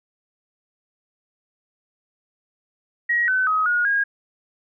sine tone with pitch steps, 1899 / 1516 / 1266 / 1442 / 1632 Hz, A#6 / F#6 / D#6 / F#6 / G#6, +32 / +42 / +30 / -45 / -31 cents, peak -17 dBFS, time 3.09-4.04 s, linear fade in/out 10 ms, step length 190 ms, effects none

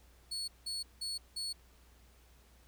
35% pulse tone bursts, 4399 Hz, C#8, 14 cents flat, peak -35 dBFS, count 4, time 0.31-1.53 s, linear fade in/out 10 ms, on 170 ms, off 180 ms, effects added 60 Hz sine -61 dBFS peak until 2.67 s + pink hiss -66 dBFS RMS until 2.67 s

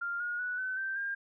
sine tone with pitch steps, 1396.9 / 1436.2 / 1476.5 / 1518.1 / 1560.7 / 1604.6 Hz, F6 / F6 / F#6 / F#6 / G6 / G6, 0 / +48 / -4 / +44 / -8 / +40 cents, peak -32 dBFS, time 0.01-1.15 s, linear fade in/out 10 ms, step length 190 ms, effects none

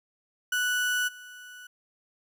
35% pulse tone with level steps, 1480 Hz, F#6, in tune, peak -23 / -42 dBFS, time 0.52-1.67 s, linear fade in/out 5 ms, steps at 1.07 s, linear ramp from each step 20 ms, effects none

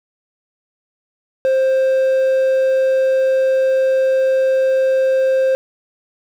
triangle tone, 527 Hz, C5, 12 cents sharp, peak -10 dBFS, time 1.45-5.55 s, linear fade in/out 0 ms, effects 7-bit

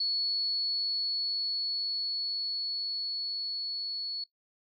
sine tone with level ramp, 4398 Hz, C#8, 14 cents flat, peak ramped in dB -27 to -33 dBFS, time 0-4.24 s, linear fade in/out 5 ms, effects noise-tail reverb RT60 0.1 s tail -17 dB re dry

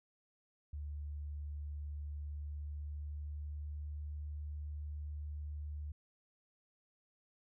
sine tone with pitch glide, 73.5 to 74.4 Hz, D2 to D2, +2 to +23 cents, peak -40 dBFS, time 0.73-5.92 s, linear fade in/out 5 ms, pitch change +21 cents, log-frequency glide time 2.14-4.1 s, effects none

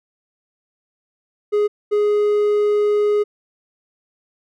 triangle tone pair in turn, 416.2 / 416.2 Hz, G#4 / G#4, +4 / +4 cents, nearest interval unison, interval 0 cents, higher neither, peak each -12 dBFS, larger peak neither, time 1.52-1.68 / 1.91-3.24 s, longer second, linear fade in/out 20 ms, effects none

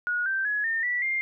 sine tone with pitch steps, 1450 / 1563.1 / 1685 / 1816.4 / 1958 / 2111 Hz, F#6 / G6 / G#6 / A#6 / B6 / C7, -35 / -5 / +25 / -45 / -15 / +15 cents, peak -24 dBFS, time 0.07-1.21 s, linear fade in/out 0 ms, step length 190 ms, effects none

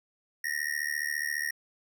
square tone with amplitude modulation, 1864.7 Hz, A#6, in tune, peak -26 dBFS, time 0.44-1.51 s, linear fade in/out 5 ms, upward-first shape sine, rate 74.6 Hz, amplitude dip 100%, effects none

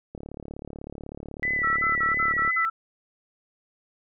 click train, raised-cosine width 2 ms, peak -24 dBFS, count 85, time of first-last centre 0.15-2.477 s, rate 36.1 Hz
sine tone with vibrato, 1975.5 Hz, B6, in tune, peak -23 dBFS, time 1.43-2.65 s, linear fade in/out 0 ms, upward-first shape sine, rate 2.9 Hz, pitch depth 37 cents each way
sine tone bursts, 1329 Hz, E6, 14 cents sharp, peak -23 dBFS, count 6, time 1.63-2.7 s, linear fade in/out 10 ms, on 140 ms, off 46 ms
effects none

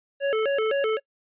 square tone with vibrato, 493.9 Hz, B4, in tune, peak -22 dBFS, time 0.2-1 s, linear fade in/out 50 ms, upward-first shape square, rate 3.9 Hz, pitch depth 210 cents each way, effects noise-tail reverb RT60 0.1 s tail -25 dB re dry + resampled to 8000 Hz

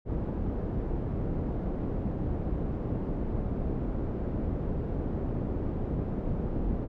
pink low-pass noise, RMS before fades -31 dBFS, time 0.05-6.88 s, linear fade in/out 50 ms, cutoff 420 Hz, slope 12 dB/octave, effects none

